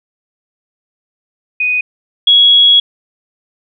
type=tone pair in turn; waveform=sine; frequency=2489 / 3334 Hz; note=D#7 / G#7; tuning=0 / +6 cents; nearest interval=perfect fourth; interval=506 cents; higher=second; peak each=-11 / -4 dBFS; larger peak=second; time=1.6-1.81 / 2.27-2.8 s; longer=second; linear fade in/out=5 ms; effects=none